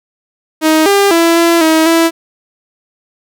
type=tone with pitch steps; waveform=sawtooth; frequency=314.3 / 399.7 / 334.3 / 337 / 318.9 / 330.5 Hz; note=D#4 / G4 / E4 / E4 / D#4 / E4; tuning=+18 / +34 / +24 / +38 / +43 / +5 cents; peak=-3 dBFS; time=0.61-2.11 s; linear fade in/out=50 ms; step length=250 ms; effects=none